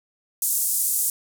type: band-pass noise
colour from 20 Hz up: pink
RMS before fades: -23 dBFS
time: 0.42-1.1 s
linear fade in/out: 2 ms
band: 8100 to 15000 Hz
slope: 24 dB/octave
effects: none